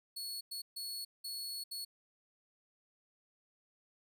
sawtooth tone bursts at uneven times, 4381 Hz, C#8, 21 cents flat, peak -37 dBFS, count 5, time 0.16-0.41 / 0.51-0.62 / 0.76-1.05 / 1.24-1.64 / 1.71-1.85 s, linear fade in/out 10 ms, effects none

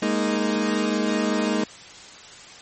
30% pulse chord, Ab suspended second, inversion none, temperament equal, 207.7 / 233.1 / 311.1 Hz, Ab3 / Bb3 / Eb4, 0 / 0 / 0 cents, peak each -22 / -23 / -23 dBFS, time 0.02-1.64 s, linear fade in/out 5 ms, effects white hiss -43 dBFS RMS until 2.61 s + MP3 32 kbps

